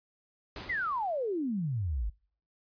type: noise with exponential decay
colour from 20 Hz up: pink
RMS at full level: -40 dBFS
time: 0.56-1.39 s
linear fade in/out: 2 ms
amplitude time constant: 180 ms
type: exponential sweep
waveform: sine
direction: down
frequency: 2096 to 47.18 Hz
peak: -29 dBFS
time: 0.69-2.1 s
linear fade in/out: 10 ms
effects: noise-tail reverb RT60 0.5 s tail -25 dB re dry + resampled to 11025 Hz